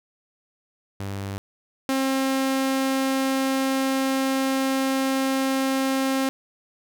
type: tone pair in turn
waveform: sawtooth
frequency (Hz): 98.8 / 267.1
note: G2 / C4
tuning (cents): +14 / +36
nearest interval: octave + perfect fourth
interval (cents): 1722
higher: second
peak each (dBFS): -25 / -17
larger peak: second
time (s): 1-1.38 / 1.89-6.29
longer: second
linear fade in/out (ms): 0
effects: none